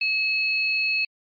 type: tone pair together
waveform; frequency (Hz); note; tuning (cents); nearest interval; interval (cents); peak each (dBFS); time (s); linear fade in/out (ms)
sine; 2573 / 4331; E7 / C#8; -43 / -41; major sixth; 902; -21 / -28; 0.01-1.05; 5
effects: MP3 32 kbps